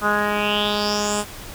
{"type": "tone with low-pass filter sweep", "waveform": "10% pulse", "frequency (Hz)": 207.7, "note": "G#3", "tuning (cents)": 0, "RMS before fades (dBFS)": -21, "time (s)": [0.01, 1.25], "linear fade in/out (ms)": 50, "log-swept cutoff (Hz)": [1300, 9000], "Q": 5.6, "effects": ["pink hiss -37 dBFS RMS until 1.54 s"]}